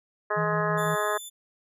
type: harmonic tone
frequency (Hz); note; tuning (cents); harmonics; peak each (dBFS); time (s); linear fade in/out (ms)
210; G#3; +19; 2 / 3 / 4 / 5 / 6 / 7 / 8 / 9; -31 / -30 / -36 / -31 / -31 / -40 / -32 / -41; 0.3-1.18; 10
type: tone with tremolo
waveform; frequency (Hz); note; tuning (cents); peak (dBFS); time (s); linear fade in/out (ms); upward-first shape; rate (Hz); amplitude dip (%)
triangle; 162; E3; -30; -26; 0.36-0.96; 20; square; 6; 25
type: tone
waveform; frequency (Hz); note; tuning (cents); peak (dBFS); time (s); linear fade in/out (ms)
10% pulse; 3520; A7; 0; -30; 0.77-1.3; 20
effects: resampled to 32000 Hz